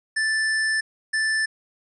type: tone pair in turn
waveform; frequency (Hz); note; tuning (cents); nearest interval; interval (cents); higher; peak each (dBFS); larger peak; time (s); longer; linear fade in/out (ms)
square; 1760 / 1760; A6 / A6; 0 / 0; unison; 0; neither; -21; neither; 0.16-0.81 / 1.13-1.46; first; 10
effects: resampled to 24000 Hz